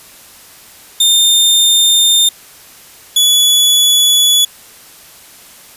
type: tone pair in turn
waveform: sawtooth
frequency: 3623 / 3414 Hz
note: A7 / G#7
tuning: +50 / +47 cents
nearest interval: minor second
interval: 103 cents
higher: first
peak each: -4 dBFS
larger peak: neither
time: 1-2.29 / 3.16-4.45 s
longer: neither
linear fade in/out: 5 ms
effects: white hiss -39 dBFS RMS until 5.76 s + resampled to 32000 Hz